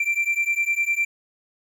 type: beating tone pair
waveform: triangle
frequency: 2349 / 2358.9 Hz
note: D7 / D7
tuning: 0 / +7 cents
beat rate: 9.9 Hz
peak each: -21 dBFS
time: 0-1.05 s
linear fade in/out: 5 ms
effects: tanh soft clip ceiling -12 dBFS